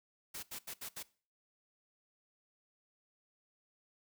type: noise bursts at uneven times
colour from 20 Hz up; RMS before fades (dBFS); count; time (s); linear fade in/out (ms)
white; -44; 5; 0.34-0.43 / 0.51-0.59 / 0.67-0.74 / 0.81-0.89 / 0.96-1.03; 10
effects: noise-tail reverb RT60 0.4 s tail -20 dB re dry